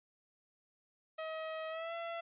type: tone with pitch glide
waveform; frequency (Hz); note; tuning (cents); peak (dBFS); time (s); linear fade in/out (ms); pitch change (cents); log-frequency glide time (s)
sawtooth; 636 to 673.8; D#5 to E5; +38 to +38; -35; 1.18-2.21; 10; +100; 1.69-1.94
effects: resampled to 8000 Hz